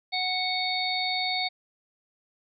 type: harmonic tone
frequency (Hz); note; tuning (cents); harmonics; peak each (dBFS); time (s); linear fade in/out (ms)
740; F#5; 0; 1 / 3 / 5 / 6; -31 / -31 / -31 / -31; 0.12-1.49; 20
effects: none